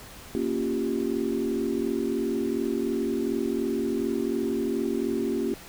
sine chord, G half-diminished seventh, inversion first, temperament equal, 233.1 / 277.2 / 349.2 / 392 Hz, Bb3 / Db4 / F4 / G4, 0 / 0 / 0 / 0 cents, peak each -30 dBFS, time 0.35-5.54 s, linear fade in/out 0 ms, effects pink hiss -45 dBFS RMS until 5.68 s

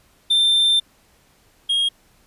triangle tone pair in turn, 3576 / 3257 Hz, A7 / G#7, +27 / -34 cents, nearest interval major second, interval 161 cents, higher first, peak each -12 / -15 dBFS, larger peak first, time 0.3-0.8 / 1.69-1.89 s, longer first, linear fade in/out 10 ms, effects pink hiss -57 dBFS RMS until 2.26 s + resampled to 32000 Hz

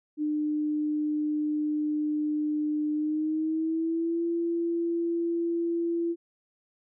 sine tone with pitch glide, 301.4 to 338.3 Hz, D4 to E4, +45 to +45 cents, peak -25 dBFS, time 0.17-6.16 s, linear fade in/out 50 ms, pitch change +200 cents, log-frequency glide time 2.93-4.24 s, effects none

